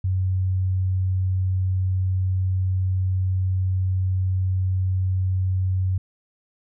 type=tone; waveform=sine; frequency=93.4 Hz; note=F#2; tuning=17 cents sharp; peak=-19 dBFS; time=0.04-5.98 s; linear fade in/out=5 ms; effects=none

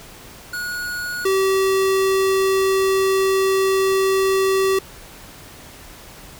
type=tone pair in turn; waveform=square; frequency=1452 / 384.6 Hz; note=F#6 / G4; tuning=-33 / -33 cents; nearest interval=octave + major seventh; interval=2300 cents; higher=first; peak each=-25 / -16 dBFS; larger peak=second; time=0.53-1.25 / 1.25-4.79 s; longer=second; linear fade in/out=5 ms; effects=pink hiss -41 dBFS RMS until 6.39 s

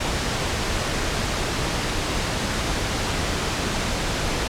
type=noise; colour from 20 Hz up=pink; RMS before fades=-24 dBFS; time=0-4.48 s; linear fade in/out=10 ms; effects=low-pass 7000 Hz 12 dB/octave

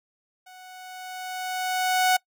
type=tone with level ramp; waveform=sawtooth; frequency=740 Hz; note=F#5; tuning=in tune; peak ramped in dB=-42 to -13 dBFS; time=0.46-2.17 s; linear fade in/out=10 ms; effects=noise-tail reverb RT60 0.1 s tail -23 dB re dry

